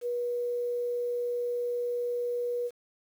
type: tone with quantisation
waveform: sine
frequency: 483.6 Hz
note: B4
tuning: 36 cents flat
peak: -28 dBFS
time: 0.01-2.71 s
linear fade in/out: 50 ms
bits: 9
effects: none